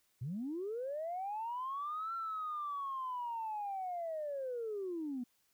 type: linear two-way sweep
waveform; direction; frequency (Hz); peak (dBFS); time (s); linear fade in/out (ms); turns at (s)
sine; up then down; 110 to 1361 to 235.7; -36; 0.21-5.24; 10; 2.14
effects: tanh soft clip ceiling -32 dBFS + white hiss -75 dBFS RMS until 5.53 s